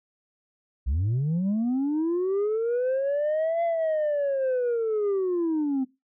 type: linear two-way sweep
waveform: sine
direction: up then down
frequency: 58.27 to 683 to 256.4 Hz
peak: -20 dBFS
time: 0.86-5.85 s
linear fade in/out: 20 ms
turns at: 3.63 s
effects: noise-tail reverb RT60 0.2 s tail -17 dB re dry + tanh soft clip ceiling -21 dBFS